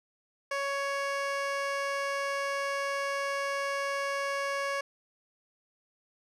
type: tone with low-pass filter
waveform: 15% pulse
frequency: 557 Hz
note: C#5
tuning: 8 cents sharp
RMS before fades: -32 dBFS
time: 0.51-4.81 s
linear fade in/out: 5 ms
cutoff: 7600 Hz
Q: 0.53
effects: none